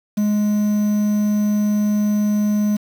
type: tone with quantisation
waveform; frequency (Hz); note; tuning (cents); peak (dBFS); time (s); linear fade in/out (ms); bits
triangle; 208.9; G#3; +10; -13; 0.17-2.77; 10; 6
effects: none